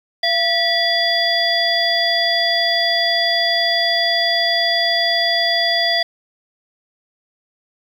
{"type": "harmonic tone with a mistuned harmonic", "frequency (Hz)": 682, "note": "F5", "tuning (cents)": -41, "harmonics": [1, 3, 5, 7], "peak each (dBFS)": [-20, -20, -20, -20], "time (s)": [0.23, 6.03], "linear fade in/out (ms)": 5, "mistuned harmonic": 3, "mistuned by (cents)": -85, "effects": ["7-bit"]}